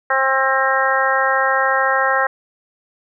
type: harmonic tone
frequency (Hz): 266.4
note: C4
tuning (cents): +31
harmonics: 2 / 3 / 4 / 5 / 6 / 7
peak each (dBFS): -21 / -21 / -21 / -21 / -21 / -21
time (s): 0.1-2.27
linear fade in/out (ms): 5
effects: none